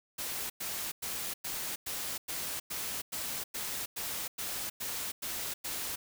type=noise bursts; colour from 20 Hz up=white; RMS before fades=-37 dBFS; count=14; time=0.18-5.96 s; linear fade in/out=10 ms; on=320 ms; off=100 ms; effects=none